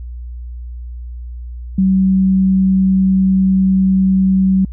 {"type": "tone", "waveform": "sine", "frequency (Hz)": 190, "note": "F#3", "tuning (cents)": 46, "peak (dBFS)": -9, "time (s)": [1.78, 4.65], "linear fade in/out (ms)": 5, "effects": ["added 60 Hz sine -25 dBFS peak until 4.72 s"]}